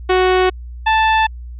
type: tone pair in turn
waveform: sawtooth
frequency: 370 / 880 Hz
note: F#4 / A5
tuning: 0 / 0 cents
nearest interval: octave + minor third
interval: 1500 cents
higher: second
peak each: -7 dBFS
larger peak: neither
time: 0.09-0.5 / 0.86-1.27 s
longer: neither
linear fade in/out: 10 ms
effects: added 60 Hz sine -28 dBFS peak until 1.59 s + resampled to 8000 Hz